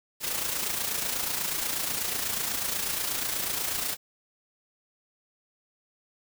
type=noise with amplitude modulation; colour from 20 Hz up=white; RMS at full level=-28 dBFS; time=0.2-3.97 s; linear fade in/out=50 ms; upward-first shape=sine; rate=28.2 Hz; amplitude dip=50%; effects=none